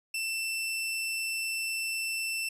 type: tone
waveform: sawtooth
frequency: 2672 Hz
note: E7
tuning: 23 cents sharp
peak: -27 dBFS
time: 0.14-2.49 s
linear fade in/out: 5 ms
effects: resampled to 32000 Hz